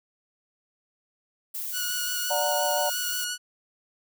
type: noise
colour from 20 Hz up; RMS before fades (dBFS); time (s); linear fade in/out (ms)
violet; -33; 1.54-3.25; 10
type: tone with vibrato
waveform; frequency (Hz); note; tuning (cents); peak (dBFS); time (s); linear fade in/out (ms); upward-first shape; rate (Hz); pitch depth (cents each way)
10% pulse; 1460; F#6; -24; -20; 1.72-3.38; 50; square; 5.7; 12
type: chord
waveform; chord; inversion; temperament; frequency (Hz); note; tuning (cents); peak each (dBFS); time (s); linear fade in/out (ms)
sine; D augmented; none; just; 587.3 / 734.2 / 917.7; D5 / F#5 / A#5; 0 / -14 / -27; -27 / -29 / -30; 2.3-2.9; 10
effects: none